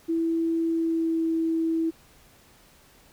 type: tone with pitch glide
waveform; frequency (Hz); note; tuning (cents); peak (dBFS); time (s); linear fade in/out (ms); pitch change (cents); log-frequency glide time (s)
sine; 329.6 to 326.2; E4 to E4; 0 to -18; -22; 0.08-1.91; 20; -18; 0.68-1.24
effects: pink hiss -56 dBFS RMS until 3.12 s